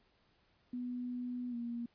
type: tone with pitch glide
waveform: sine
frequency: 246.7 to 236.4 Hz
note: B3 to A#3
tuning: -2 to +24 cents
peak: -37 dBFS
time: 0.73-1.86 s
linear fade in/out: 5 ms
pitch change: -74 cents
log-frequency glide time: 1.5-1.55 s
effects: pink hiss -72 dBFS RMS until 1.94 s + resampled to 11025 Hz